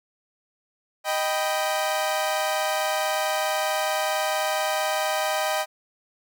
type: chord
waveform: sawtooth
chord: Eb augmented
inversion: none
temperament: equal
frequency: 622.3 / 784 / 987.8 Hz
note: Eb5 / G5 / B5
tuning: 0 / 0 / 0 cents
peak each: -22 / -23 / -28 dBFS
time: 1.04-5.66 s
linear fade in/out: 50 ms
effects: none